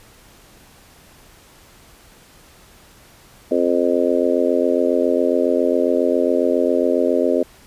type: harmonic tone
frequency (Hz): 87.31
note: F2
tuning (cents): 0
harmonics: 3 / 4 / 5 / 6 / 7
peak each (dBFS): -21 / -21 / -21 / -21 / -21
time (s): 3.51-7.43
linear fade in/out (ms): 5
effects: pink hiss -48 dBFS RMS until 7.66 s + resampled to 32000 Hz